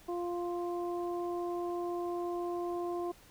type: harmonic tone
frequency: 349.2 Hz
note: F4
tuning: in tune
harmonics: 1 / 2 / 3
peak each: -34 / -40 / -44 dBFS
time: 0.08-3.12 s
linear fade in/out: 10 ms
effects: pink hiss -59 dBFS RMS until 3.3 s